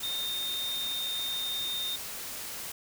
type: tone in noise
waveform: sine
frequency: 3658 Hz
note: A#7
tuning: 33 cents flat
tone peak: -31 dBFS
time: 0.03-1.96 s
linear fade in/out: 5 ms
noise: white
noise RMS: -39 dBFS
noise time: 0-2.72 s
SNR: +5 dB
effects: none